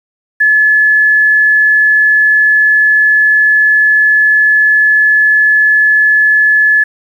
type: tone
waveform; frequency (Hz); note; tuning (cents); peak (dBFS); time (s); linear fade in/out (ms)
sine; 1717; A6; -43; -5; 0.4-6.84; 10
effects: 7-bit